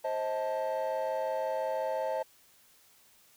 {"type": "chord", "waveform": "triangle", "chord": "A diminished", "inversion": "first", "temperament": "just", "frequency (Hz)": [528, 633.6, 880], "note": ["C5", "Eb5", "A5"], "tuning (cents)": [16, 31, 0], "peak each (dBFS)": [-31, -31, -33], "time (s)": [0.04, 2.23], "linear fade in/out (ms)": 10, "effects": ["tanh soft clip ceiling -22 dBFS", "white hiss -62 dBFS RMS until 3.36 s"]}